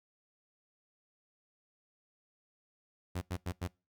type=tone bursts; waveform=sawtooth; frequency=90 Hz; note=F#2; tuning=47 cents flat; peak=-30 dBFS; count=4; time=3.15-3.677 s; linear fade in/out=10 ms; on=65 ms; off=89 ms; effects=noise-tail reverb RT60 0.3 s tail -25 dB re dry